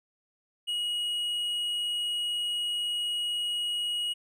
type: tone with tanh clipping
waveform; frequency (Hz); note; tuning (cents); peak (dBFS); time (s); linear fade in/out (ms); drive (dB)
sine; 2899; F#7; -36; -29; 0.67-4.14; 20; 6
effects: none